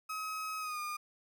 35% pulse tone with pitch glide, 1273 to 1214.1 Hz, D#6 to D#6, +39 to -43 cents, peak -35 dBFS, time 0.09-0.97 s, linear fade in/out 10 ms, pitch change -82 cents, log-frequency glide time 0.59-0.8 s, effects none

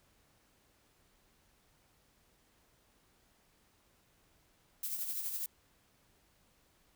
violet noise with tremolo, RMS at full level -36 dBFS, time 4.83-5.46 s, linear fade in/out 2 ms, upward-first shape triangle, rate 12 Hz, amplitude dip 55%, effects pink hiss -70 dBFS RMS until 6.95 s

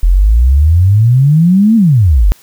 sine exponential two-way sweep, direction up then down, 41.2 to 232.7 to 41.2 Hz, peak -4 dBFS, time 0.03-2.32 s, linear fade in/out 0 ms, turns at 1.76 s, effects white hiss -44 dBFS RMS until 2.42 s

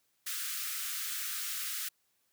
white high-pass noise, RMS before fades -37 dBFS, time 0.26-1.89 s, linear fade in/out 10 ms, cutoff 1200 Hz, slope 96 dB/octave, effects white hiss -75 dBFS RMS until 2.32 s + high-pass 60 Hz 12 dB/octave

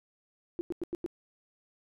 sine tone bursts, 345.3 Hz, F4, 20 cents flat, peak -30 dBFS, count 5, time 0.59-1.062 s, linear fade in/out 0 ms, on 20 ms, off 93 ms, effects none

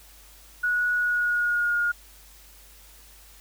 sine tone with pitch glide, 1462 to 1425.3 Hz, F#6 to F6, -21 to +35 cents, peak -21 dBFS, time 0.63-1.92 s, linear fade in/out 10 ms, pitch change -44 cents, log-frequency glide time 0.96-1.79 s, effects added 50 Hz sine -52 dBFS peak until 3.4 s + white hiss -52 dBFS RMS until 3.4 s

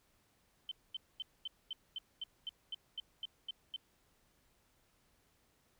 sine tone bursts, 3082 Hz, G7, 30 cents flat, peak -38 dBFS, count 13, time 0.69-3.762 s, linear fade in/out 2 ms, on 24 ms, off 230 ms, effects pink hiss -73 dBFS RMS until 5.79 s

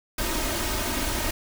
pink noise with comb filter, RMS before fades -27 dBFS, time 0.18-1.31 s, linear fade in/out 5 ms, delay 3.2 ms, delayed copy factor +0.65, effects none

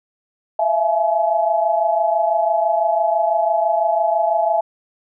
sine tone cluster, 655 / 681 / 850 Hz, E5 / F5 / G#5, -11 / -44 / +40 cents, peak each -19 dBFS, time 0.59-4.61 s, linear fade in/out 5 ms, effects none

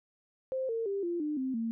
sine tone with pitch steps, 523.3 / 455.6 / 396.6 / 345.2 / 300.6 / 261.6 / 227.8 Hz, C5 / A#4 / G4 / F4 / D4 / C4 / A#3, 0 / -40 / +20 / -20 / +40 / 0 / -40 cents, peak -30 dBFS, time 0.52-1.71 s, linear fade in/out 0 ms, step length 170 ms, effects none

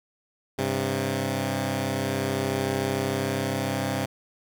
10% pulse tone pair together, 100 / 133.48 Hz, G2 / C3, +35 / +35 cents, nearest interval perfect fourth, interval 500 cents, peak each -20 / -19 dBFS, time 0.58-4.06 s, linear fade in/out 10 ms, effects none

